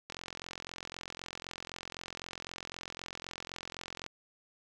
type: click train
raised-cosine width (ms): 0.2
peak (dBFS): -23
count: 175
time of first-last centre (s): 0.1-4.064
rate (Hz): 43.9
effects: none